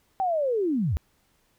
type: linear sweep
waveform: sine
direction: down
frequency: 784 to 58.27 Hz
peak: -22 dBFS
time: 0.2-0.97 s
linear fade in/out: 0 ms
effects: pink hiss -67 dBFS RMS until 1.58 s